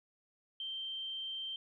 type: tone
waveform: sine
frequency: 3136 Hz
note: G7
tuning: in tune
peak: -38 dBFS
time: 0.6-1.56 s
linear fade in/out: 2 ms
effects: 13-bit